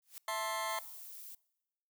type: noise with exponential growth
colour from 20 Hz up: blue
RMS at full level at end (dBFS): -44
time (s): 0.02-0.18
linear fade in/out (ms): 1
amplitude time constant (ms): 34
type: chord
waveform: sawtooth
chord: A minor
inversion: second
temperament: just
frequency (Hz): 660 / 880 / 1056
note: E5 / A5 / C6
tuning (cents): +2 / 0 / +16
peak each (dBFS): -36 / -36 / -34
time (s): 0.28-0.79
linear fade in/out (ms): 2
type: noise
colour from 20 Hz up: violet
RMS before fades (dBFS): -49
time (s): 0.69-1.35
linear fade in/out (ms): 5
effects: noise-tail reverb RT60 1.0 s tail -24 dB re dry